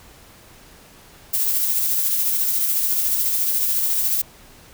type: noise with tremolo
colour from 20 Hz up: violet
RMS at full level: -19 dBFS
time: 1.33-4.22 s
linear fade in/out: 10 ms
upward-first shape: sine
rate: 14 Hz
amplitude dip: 30%
effects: pink hiss -47 dBFS RMS until 4.73 s